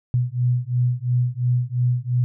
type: beating tone pair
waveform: sine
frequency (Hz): 122.1 / 125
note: B2 / B2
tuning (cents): -19 / +21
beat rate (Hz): 2.9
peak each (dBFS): -21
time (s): 0.14-2.24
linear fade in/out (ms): 0
effects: none